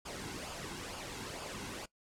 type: noise with flanger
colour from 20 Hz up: pink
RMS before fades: -43 dBFS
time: 0.05-1.86 s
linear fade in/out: 10 ms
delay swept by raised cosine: 0.5 to 1.7 ms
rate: 2.2 Hz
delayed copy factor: -0.55
effects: noise-tail reverb RT60 0.1 s tail -20 dB re dry + low-pass 9000 Hz 12 dB/octave